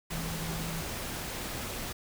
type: tone in noise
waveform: sine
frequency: 164.3 Hz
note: E3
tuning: 5 cents flat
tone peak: -36 dBFS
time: 0.11-0.82 s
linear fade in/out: 10 ms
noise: pink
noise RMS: -37 dBFS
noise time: 0.1-1.93 s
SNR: -2 dB
effects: none